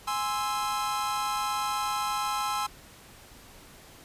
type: chord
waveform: 45% pulse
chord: Ab augmented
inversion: none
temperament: equal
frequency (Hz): 830.6 / 1046.5 / 1318.5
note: Ab5 / C6 / E6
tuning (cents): 0 / 0 / 0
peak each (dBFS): -32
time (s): 0.07-2.67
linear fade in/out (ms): 10
effects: pink hiss -51 dBFS RMS until 4.04 s + resampled to 32000 Hz